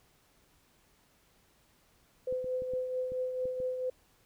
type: tone with tremolo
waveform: sine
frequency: 509 Hz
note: C5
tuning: 48 cents flat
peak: -29 dBFS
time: 2.27-3.9 s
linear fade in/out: 5 ms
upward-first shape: triangle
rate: 4.5 Hz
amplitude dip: 50%
type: clicks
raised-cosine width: 3 ms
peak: -34 dBFS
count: 7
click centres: 2.325 / 2.444 / 2.621 / 2.736 / 3.12 / 3.455 / 3.602 s
effects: pink hiss -67 dBFS RMS until 4.25 s